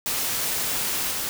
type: noise with level steps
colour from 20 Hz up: white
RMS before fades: -26 / -28 dBFS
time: 0.06-1.29 s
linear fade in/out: 0 ms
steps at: 1.11 s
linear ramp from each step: 2 ms
effects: none